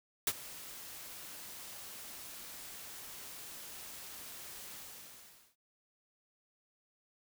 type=noise with ADSR envelope; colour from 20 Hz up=white; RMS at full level=-29 dBFS; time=0.27-5.56 s; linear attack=3 ms; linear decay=48 ms; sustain=-19 dB; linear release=830 ms; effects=none